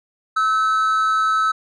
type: tone pair together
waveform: triangle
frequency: 1300 / 1510.9 Hz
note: E6 / F#6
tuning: -24 / +36 cents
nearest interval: minor third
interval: 260 cents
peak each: -14 / -23 dBFS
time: 0.36-1.52 s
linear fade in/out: 10 ms
effects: resampled to 22050 Hz

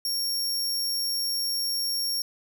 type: tone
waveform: sawtooth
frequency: 5530 Hz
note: F8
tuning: 18 cents flat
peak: -23 dBFS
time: 0.05-2.22 s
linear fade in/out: 2 ms
effects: none

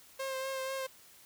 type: tone with vibrato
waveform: sawtooth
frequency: 531 Hz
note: C5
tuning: 25 cents sharp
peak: -31 dBFS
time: 0.19-0.87 s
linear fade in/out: 10 ms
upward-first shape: sine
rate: 4.1 Hz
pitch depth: 21 cents each way
effects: white hiss -58 dBFS RMS until 1.25 s

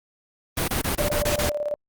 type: noise bursts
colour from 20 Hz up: pink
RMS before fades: -24 dBFS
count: 7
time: 0.57-1.496 s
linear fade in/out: 5 ms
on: 110 ms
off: 26 ms
type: tone with tremolo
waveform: sine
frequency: 590 Hz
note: D5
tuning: 8 cents sharp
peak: -22 dBFS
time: 0.99-1.74 s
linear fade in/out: 0 ms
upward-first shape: square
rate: 18 Hz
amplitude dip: 60%
effects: Opus 32 kbps

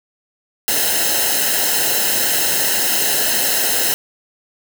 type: noise with comb filter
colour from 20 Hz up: white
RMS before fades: -17 dBFS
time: 0.68-3.94 s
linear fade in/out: 0 ms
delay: 0.86 ms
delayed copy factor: -0.8
effects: none

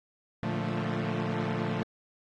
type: chord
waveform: sawtooth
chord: Bb major seventh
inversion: none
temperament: equal with one note detuned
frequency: 114.87 / 146.83 / 174.61 / 220 Hz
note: Bb2 / D3 / F3 / A3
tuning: -25 / 0 / 0 / 0 cents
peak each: -31 / -32 / -30 / -30 dBFS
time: 0.43-1.83 s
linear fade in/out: 0 ms
effects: low-pass 3000 Hz 12 dB/octave + AAC 48 kbps

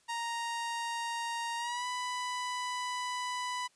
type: tone with pitch glide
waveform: sawtooth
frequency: 932.3 to 993.5 Hz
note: A#5 to B5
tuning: 0 to +10 cents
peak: -30 dBFS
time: 0.08-3.68 s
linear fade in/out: 20 ms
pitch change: +110 cents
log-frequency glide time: 1.57-1.86 s
effects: white hiss -68 dBFS RMS until 3.75 s + resampled to 22050 Hz

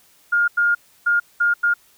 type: tone bursts at uneven times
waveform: sine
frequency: 1416 Hz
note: F6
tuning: 23 cents sharp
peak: -14 dBFS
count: 5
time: 0.32-0.48 / 0.57-0.75 / 1.06-1.2 / 1.4-1.54 / 1.63-1.74 s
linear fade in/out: 10 ms
effects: white hiss -55 dBFS RMS until 1.97 s

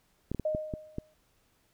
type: clicks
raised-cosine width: 3 ms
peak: -20 dBFS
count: 6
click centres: 0.316 / 0.347 / 0.397 / 0.549 / 0.738 / 0.984 s
type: tone with exponential decay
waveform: sine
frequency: 618 Hz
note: D#5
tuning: 12 cents flat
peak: -25 dBFS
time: 0.45-1.14 s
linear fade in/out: 5 ms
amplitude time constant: 150 ms
effects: pink hiss -70 dBFS RMS until 1.73 s

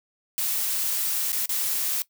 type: noise with dropouts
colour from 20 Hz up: blue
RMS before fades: -26 dBFS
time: 0.38-2.02 s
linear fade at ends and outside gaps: 0 ms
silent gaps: 1.32-1.329 / 1.457-1.493 s
effects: noise-tail reverb RT60 0.1 s tail -18 dB re dry

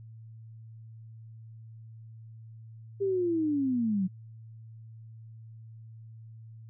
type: linear sweep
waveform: sine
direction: down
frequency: 401.5 to 180 Hz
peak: -25 dBFS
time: 3-4.08 s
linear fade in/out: 20 ms
effects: added 112 Hz sine -45 dBFS peak until 6.69 s

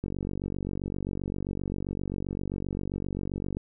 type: click train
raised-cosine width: 3 ms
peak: -19 dBFS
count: 169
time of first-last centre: 0.04-3.569 s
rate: 47.6 Hz
effects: none

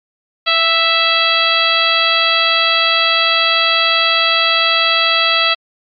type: harmonic tone with a mistuned harmonic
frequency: 659.3 Hz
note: E5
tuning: in tune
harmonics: 1 / 2 / 3 / 4 / 5 / 6 / 7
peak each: -22 / -17 / -20 / -17 / -16 / -19 / -22 dBFS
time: 0.46-5.55 s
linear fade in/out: 20 ms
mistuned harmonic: 1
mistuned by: +15 cents
effects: MP3 48 kbps

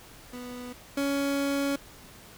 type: tone pair in turn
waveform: 30% pulse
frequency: 246.9 / 279.6 Hz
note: B3 / C#4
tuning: 0 / +15 cents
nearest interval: major second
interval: 215 cents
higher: second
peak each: -35 / -23 dBFS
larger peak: second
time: 0.33-0.73 / 0.97-1.76 s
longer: second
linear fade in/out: 5 ms
effects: pink hiss -50 dBFS RMS until 2.37 s

